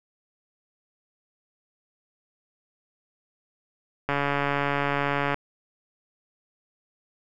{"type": "click train", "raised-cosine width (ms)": 0.5, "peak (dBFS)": -10, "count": 179, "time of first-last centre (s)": [4.09, 5.344], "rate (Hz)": 142, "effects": []}